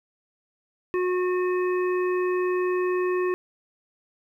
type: harmonic tone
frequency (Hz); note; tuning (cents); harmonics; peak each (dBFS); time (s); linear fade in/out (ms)
363.6; F#4; -30; 1 / 3 / 5 / 7; -22 / -32 / -36 / -39; 0.94-3.34; 0
effects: 10-bit